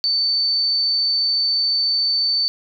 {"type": "tone", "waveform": "sine", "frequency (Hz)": 4537, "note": "C#8", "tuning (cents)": 39, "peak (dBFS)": -16, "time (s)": [0.04, 2.48], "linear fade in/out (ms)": 0, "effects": []}